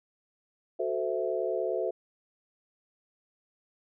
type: chord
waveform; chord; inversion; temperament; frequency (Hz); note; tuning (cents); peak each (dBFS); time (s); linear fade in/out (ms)
sine; F# half-diminished seventh; none; equal with one note detuned; 370 / 440 / 516.3 / 659.3; F#4 / A4 / C5 / E5; 0 / 0 / -23 / 0; -33; 0.79-1.91; 10
effects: none